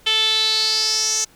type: tone with band-pass filter sweep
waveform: sawtooth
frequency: 438.2 Hz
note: A4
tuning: 7 cents flat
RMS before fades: -19 dBFS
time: 0.06-1.25 s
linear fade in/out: 10 ms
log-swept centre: 3200 to 6300 Hz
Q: 6.8
effects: pink hiss -52 dBFS RMS until 1.35 s